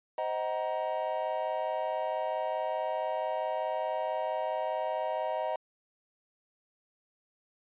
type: chord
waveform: triangle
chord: C half-diminished seventh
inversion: none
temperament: just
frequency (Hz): 523.3 / 627.9 / 753.5 / 941.9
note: C5 / Eb5 / Gb5 / Bb5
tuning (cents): 0 / +16 / +31 / +18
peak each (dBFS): -36 / -31 / -35 / -34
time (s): 0.18-5.56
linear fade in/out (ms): 2
effects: resampled to 8000 Hz